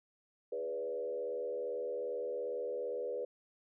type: tone with frequency modulation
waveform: sine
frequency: 490.9 Hz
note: B4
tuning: 10 cents flat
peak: -35 dBFS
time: 0.52-3.25 s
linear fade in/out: 5 ms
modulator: 77.5 Hz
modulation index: 1
effects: none